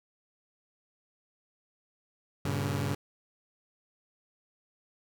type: chord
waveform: sawtooth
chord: G diminished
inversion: none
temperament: just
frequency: 98 / 117.6 / 141.12 Hz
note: G2 / Bb2 / Db3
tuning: 0 / +16 / +31 cents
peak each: -29 / -33 / -28 dBFS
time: 2.45-2.95 s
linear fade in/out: 5 ms
effects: none